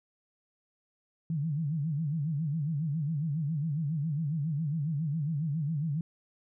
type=tone with vibrato; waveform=sine; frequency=152.5 Hz; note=D#3; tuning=34 cents flat; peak=-28 dBFS; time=1.3-6.01 s; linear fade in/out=2 ms; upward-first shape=sine; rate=7.3 Hz; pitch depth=160 cents each way; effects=none